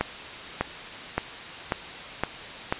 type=accelerating click train; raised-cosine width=0.5 ms; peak=-8 dBFS; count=6; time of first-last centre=0.01-2.725 s; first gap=600 ms; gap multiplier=0.95; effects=white hiss -38 dBFS RMS until 2.79 s + resampled to 8000 Hz